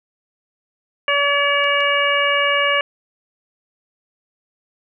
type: harmonic tone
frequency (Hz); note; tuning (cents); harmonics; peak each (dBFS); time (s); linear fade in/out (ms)
570; C#5; +48; 1 / 2 / 3 / 4 / 5; -21 / -21 / -21 / -21 / -21; 1.08-2.81; 2
type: clicks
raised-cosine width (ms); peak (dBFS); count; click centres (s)
0.2; -21; 2; 1.641 / 1.806
effects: none